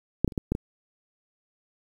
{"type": "clicks", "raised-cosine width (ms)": 3, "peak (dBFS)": [-7, -13, -28, -13, -11, -16], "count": 6, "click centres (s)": [0.246, 0.278, 0.322, 0.378, 0.52, 0.551], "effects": ["8-bit"]}